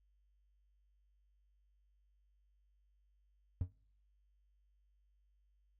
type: tone with exponential decay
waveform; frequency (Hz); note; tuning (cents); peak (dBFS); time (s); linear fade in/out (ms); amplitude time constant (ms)
triangle; 90; F#2; -47; -27; 3.61-3.72; 0; 22
effects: noise-tail reverb RT60 0.6 s tail -25 dB re dry + added 50 Hz sine -70 dBFS peak until 5.79 s